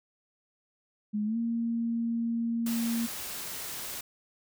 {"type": "tone with pitch glide", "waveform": "sine", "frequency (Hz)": [210, 231.7], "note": ["G#3", "A#3"], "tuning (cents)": [19, -10], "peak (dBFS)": -27, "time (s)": [1.13, 3.07], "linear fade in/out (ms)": 20, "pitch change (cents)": 171, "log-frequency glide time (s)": [1.25, 1.37]}
{"type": "noise", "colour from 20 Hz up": "white", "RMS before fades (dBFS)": -38, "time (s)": [2.66, 4.01], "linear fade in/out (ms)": 5}
{"effects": []}